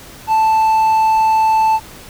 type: tone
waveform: triangle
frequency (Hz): 880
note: A5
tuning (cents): 0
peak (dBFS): -8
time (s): 0.27-1.8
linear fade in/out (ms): 50
effects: pink hiss -37 dBFS RMS until 2.09 s